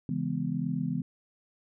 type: chord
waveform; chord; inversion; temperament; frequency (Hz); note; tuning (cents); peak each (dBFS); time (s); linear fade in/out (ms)
sine; C# minor seventh; none; just; 138.59 / 166.31 / 207.9 / 249.5; C#3 / E3 / G#3 / B3; 0 / +16 / +2 / +18; -35 / -32 / -35 / -33; 0.09-1.02; 2
effects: none